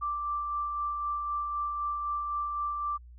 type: tone with tremolo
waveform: sine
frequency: 1174.7 Hz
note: D6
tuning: in tune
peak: -28 dBFS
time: 0.01-2.98 s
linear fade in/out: 20 ms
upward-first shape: sine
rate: 3.9 Hz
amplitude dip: 30%
effects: added 60 Hz sine -47 dBFS peak until 3.18 s